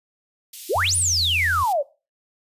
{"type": "high-pass noise", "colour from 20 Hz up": "white", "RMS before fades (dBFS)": -37, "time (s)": [0.53, 1.73], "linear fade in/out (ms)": 5, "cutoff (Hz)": 2800, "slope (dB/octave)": 24}
{"type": "exponential two-way sweep", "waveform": "sine", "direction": "up then down", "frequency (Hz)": [311.1, 10000, 530], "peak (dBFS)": -18, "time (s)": [0.69, 1.83], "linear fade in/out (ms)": 20, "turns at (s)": 0.96}
{"type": "tone with pitch glide", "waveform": "sine", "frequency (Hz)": [89.5, 85.61], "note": ["F2", "F2"], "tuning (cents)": [43, -34], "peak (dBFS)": -27, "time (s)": [0.75, 1.64], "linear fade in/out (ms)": 10, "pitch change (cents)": -77, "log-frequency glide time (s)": [1, 1.22]}
{"effects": ["noise-tail reverb RT60 0.3 s tail -19 dB re dry", "resampled to 32000 Hz"]}